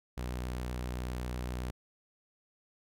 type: tone with vibrato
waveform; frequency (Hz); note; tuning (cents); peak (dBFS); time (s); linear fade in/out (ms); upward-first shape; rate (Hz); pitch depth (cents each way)
sawtooth; 61.74; B1; 0; -31; 0.17-1.71; 10; sine; 7.7; 11
effects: none